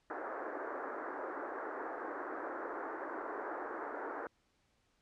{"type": "band-pass noise", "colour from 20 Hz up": "pink", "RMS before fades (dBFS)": -42, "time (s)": [0.1, 4.27], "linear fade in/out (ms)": 2, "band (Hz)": [300, 1700], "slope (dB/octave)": 48, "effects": ["pink hiss -75 dBFS RMS until 5.01 s", "low-pass 7000 Hz 12 dB/octave"]}